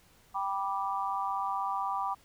sine chord, G major, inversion none, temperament just, 784 / 980 / 1176 Hz, G5 / B5 / D6, 0 / -14 / +2 cents, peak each -34 dBFS, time 0.34-2.15 s, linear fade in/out 20 ms, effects pink hiss -62 dBFS RMS until 2.24 s

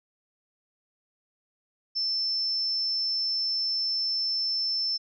sine tone, 5310 Hz, E8, 12 cents sharp, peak -25 dBFS, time 1.95-4.98 s, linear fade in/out 20 ms, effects none

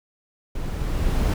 brown noise with level ramp, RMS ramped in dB -29 to -18 dBFS, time 0.55-1.34 s, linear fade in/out 5 ms, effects none

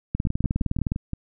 two click trains, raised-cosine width 5 ms, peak -11 / -15 dBFS, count 16 / 6, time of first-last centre 0.15-0.919 / 0.27-1.134 s, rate 19.5 / 5.79 Hz, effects none

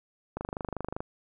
click train, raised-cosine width 1 ms, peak -19 dBFS, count 17, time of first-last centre 0.37-1.005 s, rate 25.2 Hz, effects none

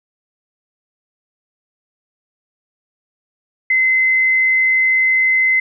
sine tone, 2054 Hz, C7, 33 cents flat, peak -11 dBFS, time 3.7-5.6 s, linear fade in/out 5 ms, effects none

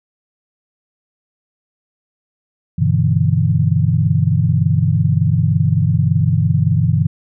sine chord, E minor seventh, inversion first, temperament equal, 98 / 123.47 / 146.83 / 164.81 Hz, G2 / B2 / D3 / E3, 0 / 0 / 0 / 0 cents, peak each -17 dBFS, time 2.78-7.07 s, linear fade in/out 10 ms, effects none

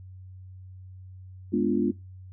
sine chord, G# diminished seventh, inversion none, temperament equal, 207.7 / 246.9 / 293.7 / 349.2 Hz, G#3 / B3 / D4 / F4, 0 / 0 / 0 / 0 cents, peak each -27 dBFS, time 1.52-1.92 s, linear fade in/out 20 ms, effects noise-tail reverb RT60 0.2 s tail -18 dB re dry + added 93 Hz sine -42 dBFS peak until 2.32 s

